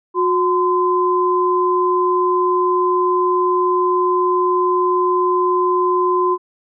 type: tone pair together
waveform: sine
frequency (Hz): 362.7 / 1026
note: F#4 / C6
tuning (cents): -34 / -34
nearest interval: octave + tritone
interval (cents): 1800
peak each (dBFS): -16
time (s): 0.14-6.38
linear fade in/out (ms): 50
effects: none